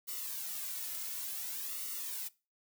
blue noise with flanger, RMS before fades -40 dBFS, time 0.07-2.29 s, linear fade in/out 20 ms, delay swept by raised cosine 1.2 to 2.6 ms, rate 0.56 Hz, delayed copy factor -0.7, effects noise-tail reverb RT60 0.3 s tail -21 dB re dry

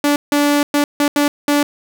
sawtooth tone bursts at uneven times, 290 Hz, D4, 22 cents flat, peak -8 dBFS, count 6, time 0.04-0.16 / 0.32-0.63 / 0.74-0.84 / 1-1.08 / 1.16-1.28 / 1.48-1.63 s, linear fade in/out 2 ms, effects none

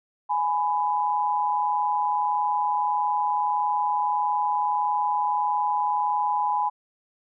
sine tone pair together, 834.4 / 996 Hz, G#5 / B5, +8 / +14 cents, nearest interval minor third, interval 306 cents, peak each -24 dBFS, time 0.29-6.7 s, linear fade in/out 20 ms, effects none

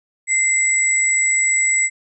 sine tone pair together, 2078 / 7845 Hz, C7 / B8, -12 / -13 cents, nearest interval octave + major seventh, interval 2299 cents, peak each -17 dBFS, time 0.27-1.9 s, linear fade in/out 50 ms, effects none

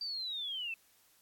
sine linear sweep, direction down, 4699 to 2603 Hz, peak -36 dBFS, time 0.01-0.74 s, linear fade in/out 2 ms, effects white hiss -67 dBFS RMS until 1.21 s + AAC 64 kbps

